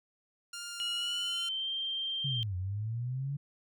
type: tone with vibrato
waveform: 10% pulse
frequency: 1396.9 Hz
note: F6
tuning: in tune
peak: -31 dBFS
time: 0.53-1.49 s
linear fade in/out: 5 ms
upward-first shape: sine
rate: 2 Hz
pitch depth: 10 cents each way
type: tone with pitch glide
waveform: sine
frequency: 2900 to 3162 Hz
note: F#7 to G7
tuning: -35 to +14 cents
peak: -32 dBFS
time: 0.8-2.43 s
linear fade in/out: 0 ms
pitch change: +149 cents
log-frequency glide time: 0.95-1.68 s
type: linear two-way sweep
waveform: sine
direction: down then up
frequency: 144.3 to 89 to 144.3 Hz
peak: -32 dBFS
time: 2.24-3.37 s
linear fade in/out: 10 ms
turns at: 2.56 s
effects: none